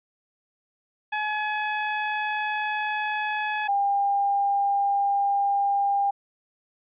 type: tone pair in turn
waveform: 20% pulse / sine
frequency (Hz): 848 / 800.8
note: G#5 / G5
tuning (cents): +36 / +37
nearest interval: minor second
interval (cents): 99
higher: first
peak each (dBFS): -20 / -20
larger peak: neither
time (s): 1.12-3.68 / 3.68-6.11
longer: first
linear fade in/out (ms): 10
effects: resampled to 8000 Hz